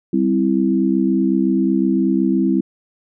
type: chord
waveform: sine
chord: C major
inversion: second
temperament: equal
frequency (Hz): 196 / 261.6 / 329.6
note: G3 / C4 / E4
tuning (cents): 0 / 0 / 0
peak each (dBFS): -18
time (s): 0.13-2.61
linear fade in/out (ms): 5
effects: none